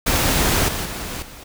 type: noise with level steps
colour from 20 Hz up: pink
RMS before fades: -18 / -25 / -29 / -39 dBFS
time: 0.06-1.44 s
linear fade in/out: 10 ms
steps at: 0.68 / 0.85 / 1.22 s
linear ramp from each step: 5 ms
effects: none